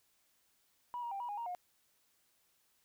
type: tone with pitch steps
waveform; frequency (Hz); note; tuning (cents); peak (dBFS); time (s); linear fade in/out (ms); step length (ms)
sine; 972 / 946 / 790 / 964 / 822 / 935 / 717; B5 / A#5 / G5 / B5 / G#5 / A#5 / F5; -28 / +25 / +13 / -42 / -18 / +5 / +45; -37; 0.94-1.549; 0; 87
effects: tanh soft clip ceiling -33 dBFS + white hiss -74 dBFS RMS until 2.84 s